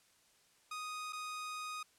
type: tone with dropouts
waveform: sawtooth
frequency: 1244.5 Hz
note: D#6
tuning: in tune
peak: -37 dBFS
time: 0.71-1.83 s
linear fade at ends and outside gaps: 5 ms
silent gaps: 1.125-1.13 s
effects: white hiss -69 dBFS RMS until 1.98 s + low-pass 10000 Hz 12 dB/octave